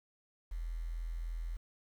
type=tone with quantisation; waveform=sine; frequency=41.64 Hz; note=E1; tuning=18 cents sharp; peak=-36 dBFS; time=0.51-1.57 s; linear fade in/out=10 ms; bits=10; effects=none